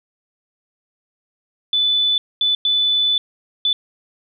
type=tone bursts at uneven times; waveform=sine; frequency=3491 Hz; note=A7; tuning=14 cents flat; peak=-14 dBFS; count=4; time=1.73-2.18 / 2.41-2.55 / 2.65-3.18 / 3.65-3.73 s; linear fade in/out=2 ms; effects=none